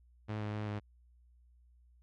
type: tone with pitch steps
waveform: sawtooth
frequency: 106.9 / 105.2 / 106 / 104.1 Hz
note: A2 / G#2 / G#2 / G#2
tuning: -49 / +23 / +36 / +5 cents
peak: -32 dBFS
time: 0.28-0.8 s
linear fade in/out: 20 ms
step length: 130 ms
effects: added 60 Hz sine -61 dBFS peak until 2.02 s + low-pass 3000 Hz 12 dB/octave